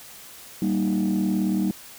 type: chord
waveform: sine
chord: Eb major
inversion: first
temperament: just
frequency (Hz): 194.45 / 233.3 / 311.1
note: G3 / Bb3 / Eb4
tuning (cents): -14 / +2 / 0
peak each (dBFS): -21 / -26 / -24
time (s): 0.62-1.71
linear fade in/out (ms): 2
effects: tanh soft clip ceiling -16 dBFS + white hiss -44 dBFS RMS until 1.98 s